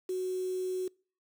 sine tone with quantisation, 370 Hz, F#4, in tune, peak -30 dBFS, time 0.09-0.88 s, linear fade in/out 5 ms, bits 8, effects noise-tail reverb RT60 0.4 s tail -26 dB re dry

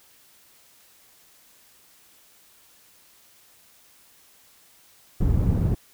white low-pass noise, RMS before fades -21 dBFS, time 5.2-5.75 s, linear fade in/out 10 ms, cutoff 130 Hz, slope 12 dB/octave, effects white hiss -56 dBFS RMS until 5.93 s

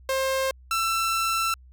sawtooth tone pair in turn, 531 / 1338 Hz, C5 / E6, +25 / +25 cents, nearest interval octave + major third, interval 1600 cents, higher second, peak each -19 dBFS, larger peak neither, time 0.09-0.51 / 0.71-1.54 s, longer second, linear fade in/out 2 ms, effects added 63 Hz sine -47 dBFS peak until 1.72 s

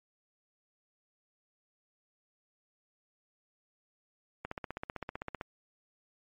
click train, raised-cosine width 0.5 ms, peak -22 dBFS, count 16, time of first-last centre 4.45-5.412 s, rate 15.6 Hz, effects MP3 48 kbps

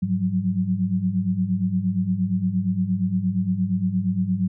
sine tone cluster, 103.1 / 179.4 / 188 Hz, G#2 / F3 / F#3, -12 / +47 / +28 cents, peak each -28 / -25 / -22 dBFS, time 0.02-4.48 s, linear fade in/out 10 ms, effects none

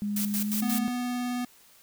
sine tone with pitch glide, 205.7 to 215.9 Hz, G#3 to A3, -16 to -33 cents, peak -27 dBFS, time 0.02-0.88 s, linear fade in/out 0 ms, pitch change +83 cents, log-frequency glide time 0.37-0.71 s
blue noise with tremolo, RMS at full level -31 dBFS, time 0.16-0.79 s, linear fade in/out 5 ms, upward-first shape square, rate 5.6 Hz, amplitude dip 75%
square tone with vibrato, 246 Hz, B3, 7 cents flat, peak -29 dBFS, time 0.62-1.45 s, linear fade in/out 5 ms, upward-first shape sine, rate 19 Hz, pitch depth 8 cents each way
effects white hiss -57 dBFS RMS until 1.82 s

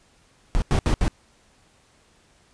brown noise bursts at uneven times, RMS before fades -19 dBFS, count 4, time 0.55-0.62 / 0.71-0.79 / 0.86-0.94 / 1.01-1.08 s, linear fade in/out 0 ms, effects pink hiss -59 dBFS RMS until 2.53 s + resampled to 22050 Hz

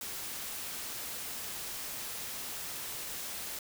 white noise, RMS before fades -40 dBFS, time 0.01-3.59 s, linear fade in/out 2 ms, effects none

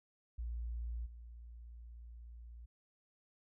sine tone with level steps, 58.27 Hz, A#1, in tune, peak -38 / -49 dBFS, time 0.38-2.66 s, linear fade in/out 10 ms, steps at 1.05 s, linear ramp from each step 20 ms, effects none

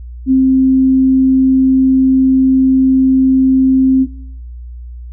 sine tone, 262.9 Hz, C4, 8 cents sharp, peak -6 dBFS, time 0.26-4.07 s, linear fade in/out 50 ms, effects noise-tail reverb RT60 0.7 s tail -19 dB re dry + added 60 Hz sine -26 dBFS peak until 5.12 s

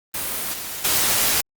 white noise with level steps, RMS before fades -26 / -31 / -19 dBFS, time 0.14-1.41 s, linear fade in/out 5 ms, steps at 0.53 / 0.84 s, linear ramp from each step 10 ms, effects Opus 32 kbps

